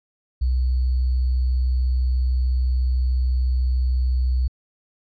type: tone with sample-and-hold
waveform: sine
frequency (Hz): 63.1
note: B1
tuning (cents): +38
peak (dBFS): -17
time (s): 0.41-4.48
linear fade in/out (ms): 10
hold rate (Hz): 4410
effects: resampled to 16000 Hz